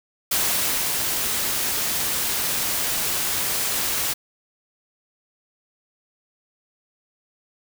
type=noise with ADSR envelope; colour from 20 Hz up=white; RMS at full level=-21 dBFS; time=0.31-4.14 s; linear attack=7 ms; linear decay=560 ms; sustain=-3 dB; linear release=14 ms; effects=none